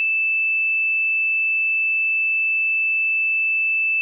sine tone, 2637 Hz, E7, in tune, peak -17 dBFS, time 0-4.01 s, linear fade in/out 0 ms, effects none

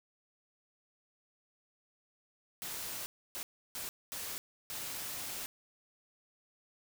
white noise bursts at uneven times, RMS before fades -41 dBFS, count 5, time 2.62-3.06 / 3.35-3.43 / 3.75-3.89 / 4.12-4.38 / 4.7-5.46 s, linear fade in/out 0 ms, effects none

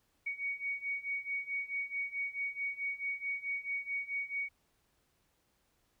sine beating tone pair, 2238 / 2242.6 Hz, C#7 / C#7, +16 / +20 cents, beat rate 4.6 Hz, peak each -39 / -37 dBFS, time 0.26-4.49 s, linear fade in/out 10 ms, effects pink hiss -75 dBFS RMS until 6 s

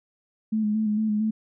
sine tone with vibrato, 214.4 Hz, A3, 45 cents flat, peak -21 dBFS, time 0.52-1.31 s, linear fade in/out 10 ms, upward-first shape square, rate 4.4 Hz, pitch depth 30 cents each way, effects none

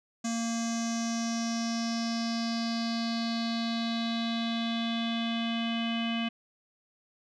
square tone with low-pass filter sweep, 230.4 Hz, A#3, 20 cents flat, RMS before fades -31 dBFS, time 0.24-6.29 s, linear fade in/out 10 ms, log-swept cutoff 6800 to 2900 Hz, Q 5.8, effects none

